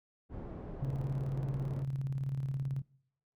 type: low-pass noise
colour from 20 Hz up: pink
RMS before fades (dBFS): -43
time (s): 0.29-1.86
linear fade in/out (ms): 50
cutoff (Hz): 590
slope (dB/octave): 12
type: tone with tremolo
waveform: sine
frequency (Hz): 135.4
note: C#3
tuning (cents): -40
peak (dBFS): -30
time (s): 0.82-2.82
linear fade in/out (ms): 5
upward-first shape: square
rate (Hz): 18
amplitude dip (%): 45
effects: noise-tail reverb RT60 0.8 s tail -25 dB re dry + MP3 96 kbps